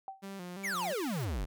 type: tone with exponential decay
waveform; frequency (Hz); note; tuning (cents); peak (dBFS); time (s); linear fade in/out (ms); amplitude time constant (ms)
sine; 773; G5; -24; -35; 0.08-0.26; 1; 37
type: tone with vibrato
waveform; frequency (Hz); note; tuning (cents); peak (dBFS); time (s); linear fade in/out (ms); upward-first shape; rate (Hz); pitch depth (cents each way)
sawtooth; 186.8; F#3; +17; -37; 0.22-0.94; 20; square; 2.9; 83
type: exponential sweep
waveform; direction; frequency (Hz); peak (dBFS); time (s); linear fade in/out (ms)
square; down; 2400 to 38.5; -33; 0.63-1.46; 20
type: high-pass noise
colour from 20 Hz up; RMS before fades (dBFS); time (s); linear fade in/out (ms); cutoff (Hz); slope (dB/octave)
white; -50; 0.75-1.25; 5; 340; 96
effects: none